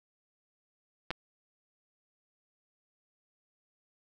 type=clicks; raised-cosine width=0.3 ms; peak=-16 / -20 dBFS; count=2; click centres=1.106 / 1.112 s; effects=none